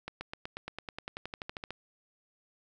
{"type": "accelerating click train", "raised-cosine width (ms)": 0.3, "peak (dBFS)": -22, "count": 18, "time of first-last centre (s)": [0.08, 1.706], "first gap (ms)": 130, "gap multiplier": 0.96, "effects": []}